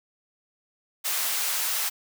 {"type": "high-pass noise", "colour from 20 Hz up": "white", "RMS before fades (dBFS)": -27, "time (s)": [1.04, 1.9], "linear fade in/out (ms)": 20, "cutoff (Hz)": 760, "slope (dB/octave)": 12, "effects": []}